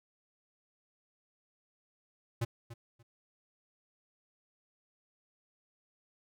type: tone with echo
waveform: square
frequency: 116.54 Hz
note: A#2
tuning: in tune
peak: -30 dBFS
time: 2.41-2.45 s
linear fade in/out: 10 ms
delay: 290 ms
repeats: 2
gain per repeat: -14 dB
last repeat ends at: 3.03 s
effects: none